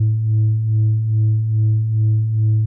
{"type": "beating tone pair", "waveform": "sine", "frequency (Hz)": [107.1, 109.5], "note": ["A2", "A2"], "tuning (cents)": [-46, -8], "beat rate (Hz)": 2.4, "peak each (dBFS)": [-21, -12], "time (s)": [0, 2.66], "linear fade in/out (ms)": 10, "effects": ["tanh soft clip ceiling -10 dBFS"]}